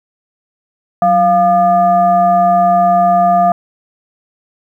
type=tone with frequency modulation; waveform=sine; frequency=698 Hz; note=F5; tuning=1 cent flat; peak=-7 dBFS; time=1.02-3.52 s; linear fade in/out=2 ms; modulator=512 Hz; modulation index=0.58; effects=8-bit